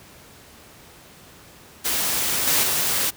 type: noise with level steps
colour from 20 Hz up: white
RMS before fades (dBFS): -23 / -19 / -22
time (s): 1.84-3.11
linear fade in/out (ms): 20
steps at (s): 2.47 / 2.63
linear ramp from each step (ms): 5
effects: pink hiss -47 dBFS RMS until 3.16 s + high-pass 60 Hz 12 dB/octave